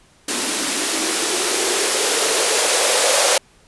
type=noise with band-pass filter sweep; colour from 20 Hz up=violet; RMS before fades=-18 dBFS; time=0.28-3.38 s; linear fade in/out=5 ms; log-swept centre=270 to 560 Hz; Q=4.8; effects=pink hiss -53 dBFS RMS until 3.67 s + resampled to 24000 Hz